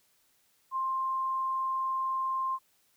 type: tone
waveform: sine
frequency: 1054 Hz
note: C6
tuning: 12 cents sharp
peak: -28 dBFS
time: 0.71-2.59 s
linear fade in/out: 50 ms
effects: white hiss -69 dBFS RMS until 2.96 s